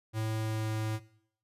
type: tone with pitch glide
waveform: square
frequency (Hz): 110 to 109.3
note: A2 to A2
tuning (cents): 0 to -11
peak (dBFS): -31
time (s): 0.13-1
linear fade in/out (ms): 50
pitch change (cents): -11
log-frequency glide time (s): 0.39-0.72
effects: noise-tail reverb RT60 0.7 s tail -19 dB re dry + resampled to 32000 Hz